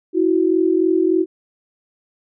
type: tone pair together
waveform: sine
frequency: 326.7 / 370.1 Hz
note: E4 / F#4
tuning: -15 / 0 cents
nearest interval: major second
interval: 215 cents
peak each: -16 dBFS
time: 0.13-1.26 s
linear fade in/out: 50 ms
effects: none